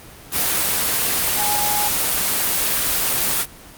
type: tone in noise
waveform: sine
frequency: 830.6 Hz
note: G#5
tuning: in tune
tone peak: -22 dBFS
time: 1.36-1.91 s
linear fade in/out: 50 ms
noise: white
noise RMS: -19 dBFS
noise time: 0.31-3.46 s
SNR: -6 dB
effects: pink hiss -41 dBFS RMS until 3.77 s + Opus 24 kbps